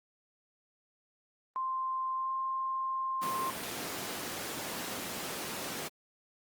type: tone with pitch glide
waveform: sine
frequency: 1046.5 to 1055.6 Hz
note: C6 to C6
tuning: 0 to +15 cents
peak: -31 dBFS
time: 1.56-3.5 s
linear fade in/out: 0 ms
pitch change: +15 cents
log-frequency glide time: 2.13-2.32 s
type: noise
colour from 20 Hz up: pink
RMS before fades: -37 dBFS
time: 3.21-5.89 s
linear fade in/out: 20 ms
effects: high-pass 200 Hz 12 dB/octave + Opus 32 kbps